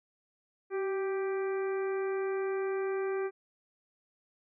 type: harmonic tone with a mistuned harmonic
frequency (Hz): 392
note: G4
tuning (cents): 0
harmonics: 1 / 2 / 3 / 4 / 5 / 6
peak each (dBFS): -30 / -44 / -44 / -45 / -49 / -50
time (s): 0.7-3.31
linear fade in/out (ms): 50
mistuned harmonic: 1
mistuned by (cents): -33
effects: none